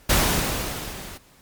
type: noise with level ramp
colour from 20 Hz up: pink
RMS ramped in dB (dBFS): -17 to -39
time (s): 0.09-1.18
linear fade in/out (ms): 10
effects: pink hiss -54 dBFS RMS until 1.41 s + MP3 96 kbps